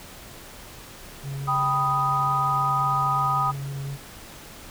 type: tone with vibrato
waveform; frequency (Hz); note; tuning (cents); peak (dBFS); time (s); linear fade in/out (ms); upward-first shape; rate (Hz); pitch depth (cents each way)
triangle; 138.4; C#3; -2; -27; 1.22-3.98; 50; triangle; 5.7; 12
type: chord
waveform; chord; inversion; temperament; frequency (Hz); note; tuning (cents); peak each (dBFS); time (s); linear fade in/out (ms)
sine; G augmented; none; equal; 784 / 987.8 / 1244.5; G5 / B5 / D#6; 0 / 0 / 0; -28 / -28 / -22; 1.47-3.52; 20
effects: pink hiss -43 dBFS RMS until 4.7 s